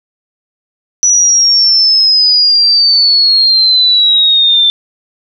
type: exponential sweep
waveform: sine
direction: down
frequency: 5920 to 3543 Hz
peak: -5 dBFS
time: 1.03-4.7 s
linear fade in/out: 0 ms
effects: none